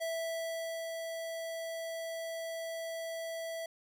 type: tone with ADSR envelope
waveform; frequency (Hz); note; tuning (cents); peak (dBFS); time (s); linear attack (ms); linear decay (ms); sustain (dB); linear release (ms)
square; 658; E5; -3; -34; 0-3.66; 23; 850; -4; 3
effects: none